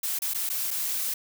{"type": "noise with dropouts", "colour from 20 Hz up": "blue", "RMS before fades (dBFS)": -29, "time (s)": [0.03, 1.14], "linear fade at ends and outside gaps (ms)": 5, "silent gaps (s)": [[0.189, 0.219], [0.337, 0.345], [0.492, 0.499], [0.707, 0.711]], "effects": []}